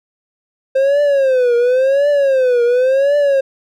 triangle tone with vibrato, 526 Hz, C5, 9 cents sharp, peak -8 dBFS, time 0.75-3.41 s, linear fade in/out 10 ms, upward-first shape triangle, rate 0.93 Hz, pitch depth 190 cents each way, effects none

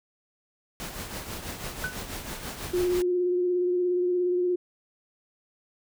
pink noise with tremolo, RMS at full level -34 dBFS, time 0.8-3.02 s, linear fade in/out 0 ms, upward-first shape triangle, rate 6.1 Hz, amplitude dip 60%
sine tone with exponential decay, 1500 Hz, F#6, 23 cents sharp, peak -25 dBFS, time 1.84-2.02 s, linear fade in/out 1 ms, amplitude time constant 37 ms
sine tone with vibrato, 358 Hz, F4, 43 cents sharp, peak -22 dBFS, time 2.73-4.56 s, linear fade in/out 10 ms, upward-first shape sine, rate 17 Hz, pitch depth 22 cents each way
effects none

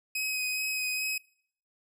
sawtooth tone with vibrato, 2526 Hz, D#7, 26 cents sharp, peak -26 dBFS, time 0.15-1.18 s, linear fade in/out 5 ms, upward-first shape sine, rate 2.4 Hz, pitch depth 14 cents each way, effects noise-tail reverb RT60 0.6 s tail -24 dB re dry

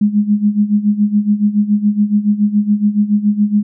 sine tone with tremolo, 207.7 Hz, G#3, in tune, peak -7 dBFS, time 0.01-3.63 s, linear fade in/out 5 ms, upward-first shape sine, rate 7.1 Hz, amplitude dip 80%, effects none

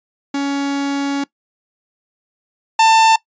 45% pulse tone pair in turn, 280 / 892.3 Hz, C#4 / A5, +18 / +24 cents, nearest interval octave + minor sixth, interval 2006 cents, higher second, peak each -17 / -8 dBFS, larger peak second, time 0.34-1.24 / 2.79-3.16 s, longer first, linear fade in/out 5 ms, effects noise-tail reverb RT60 0.1 s tail -20 dB re dry + resampled to 16000 Hz

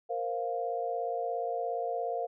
sine chord, Bb suspended second, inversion none, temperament equal, 466.2 / 523.3 / 698.5 Hz, Bb4 / C5 / F5, 0 / 0 / 0 cents, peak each -35 / -37 / -33 dBFS, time 0.09-2.27 s, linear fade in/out 20 ms, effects none

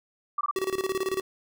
sine tone bursts, 1174.7 Hz, D6, in tune, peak -24 dBFS, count 3, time 0.38-0.512 s, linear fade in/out 5 ms, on 30 ms, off 21 ms
square tone with tremolo, 380.6 Hz, F#4, 49 cents sharp, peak -25 dBFS, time 0.56-1.21 s, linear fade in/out 2 ms, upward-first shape square, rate 18 Hz, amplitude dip 80%
effects none

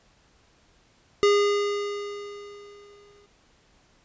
square tone with exponential decay, 408.4 Hz, G#4, 29 cents flat, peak -16 dBFS, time 1.23-3.26 s, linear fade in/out 0 ms, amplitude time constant 440 ms, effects pink hiss -61 dBFS RMS until 4.04 s + resampled to 16000 Hz

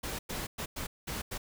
pink noise bursts at uneven times, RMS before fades -37 dBFS, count 6, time 0.03-0.19 / 0.29-0.47 / 0.58-0.66 / 0.76-0.87 / 1.07-1.22 / 1.31-1.38 s, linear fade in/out 10 ms, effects none

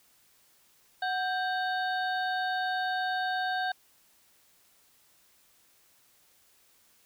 harmonic tone with a mistuned harmonic, 740 Hz, F#5, in tune, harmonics 1 / 2 / 4 / 5 / 6, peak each -30 / -32 / -49 / -40 / -44 dBFS, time 1.02-3.72 s, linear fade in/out 5 ms, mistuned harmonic 2, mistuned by +110 cents, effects white hiss -64 dBFS RMS until 7.05 s

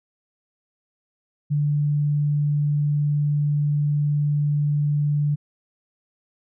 sine tone, 146.83 Hz, D3, in tune, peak -18 dBFS, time 1.5-5.36 s, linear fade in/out 20 ms, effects none

